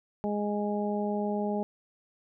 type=harmonic tone; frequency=207 Hz; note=G#3; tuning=5 cents flat; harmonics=1 / 2 / 3 / 4; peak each=-30 / -33 / -35 / -36 dBFS; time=0.24-1.63 s; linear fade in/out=0 ms; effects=none